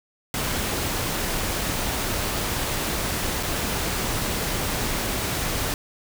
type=noise with dropouts; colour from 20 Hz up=pink; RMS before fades=-26 dBFS; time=0.34-5.74 s; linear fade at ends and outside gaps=1 ms; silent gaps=3.428-3.432 s; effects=none